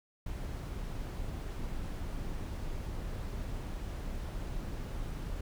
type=noise; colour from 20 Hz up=brown; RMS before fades=-38 dBFS; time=0.26-5.41 s; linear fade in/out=5 ms; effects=none